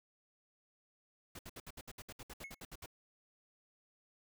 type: noise bursts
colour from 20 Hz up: pink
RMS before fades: -49 dBFS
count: 15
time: 1.35-2.861 s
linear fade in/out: 5 ms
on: 41 ms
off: 64 ms
type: tone with exponential decay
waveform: triangle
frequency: 2185 Hz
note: C#7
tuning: 26 cents flat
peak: -40 dBFS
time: 2.44-2.6 s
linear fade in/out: 1 ms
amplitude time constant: 33 ms
effects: none